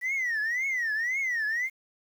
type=tone with vibrato; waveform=sine; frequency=1931 Hz; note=B6; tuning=39 cents flat; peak=-24 dBFS; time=0.01-1.7 s; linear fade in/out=50 ms; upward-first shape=triangle; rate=1.9 Hz; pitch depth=240 cents each way; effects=tanh soft clip ceiling -24 dBFS + 9-bit